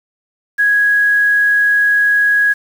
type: tone with quantisation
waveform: sine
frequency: 1661.2 Hz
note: G#6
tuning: in tune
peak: -9 dBFS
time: 0.58-2.54 s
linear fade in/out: 20 ms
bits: 6
effects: none